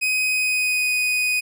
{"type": "tone with pitch glide", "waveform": "40% pulse", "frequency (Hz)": [2513, 2490], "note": ["D#7", "D#7"], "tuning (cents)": [17, 1], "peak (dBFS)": -18, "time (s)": [0.01, 1.41], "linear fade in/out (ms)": 20, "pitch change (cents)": -16, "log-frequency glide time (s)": [0.27, 0.92], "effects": []}